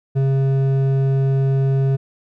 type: tone with hard clipping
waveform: sine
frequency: 135.4 Hz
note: C#3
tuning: 40 cents flat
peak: -16 dBFS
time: 0.15-1.97 s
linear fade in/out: 20 ms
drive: 8 dB
effects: none